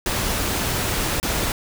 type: noise with dropouts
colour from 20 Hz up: pink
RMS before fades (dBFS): -23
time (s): 0.06-1.52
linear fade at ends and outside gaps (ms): 1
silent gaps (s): 1.2-1.229
effects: none